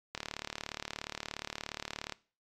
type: click train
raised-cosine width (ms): 0.2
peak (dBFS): -19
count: 74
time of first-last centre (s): 0.15-2.123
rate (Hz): 37
effects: noise-tail reverb RT60 0.4 s tail -21 dB re dry + MP3 96 kbps